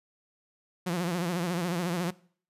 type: tone with vibrato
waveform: sawtooth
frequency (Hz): 174.61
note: F3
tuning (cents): 0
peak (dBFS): -24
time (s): 0.86-2.11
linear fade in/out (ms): 10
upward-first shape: sine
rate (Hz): 14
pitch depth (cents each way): 93
effects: noise-tail reverb RT60 0.5 s tail -21 dB re dry + resampled to 32000 Hz